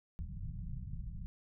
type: low-pass noise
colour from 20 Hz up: pink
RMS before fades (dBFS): -42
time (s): 0.19-1.26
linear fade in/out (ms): 0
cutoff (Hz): 180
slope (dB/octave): 48
effects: none